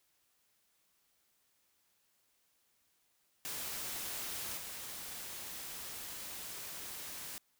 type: noise with level steps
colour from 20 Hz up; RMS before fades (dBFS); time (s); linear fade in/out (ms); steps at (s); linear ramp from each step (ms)
white; -41 / -45; 3.45-7.38; 0; 4.57; 10
effects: white hiss -75 dBFS RMS until 7.59 s